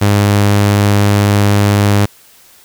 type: tone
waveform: sawtooth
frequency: 102 Hz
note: G#2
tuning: 31 cents flat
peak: -4 dBFS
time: 0.01-2.06 s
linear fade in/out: 10 ms
effects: white hiss -44 dBFS RMS until 2.64 s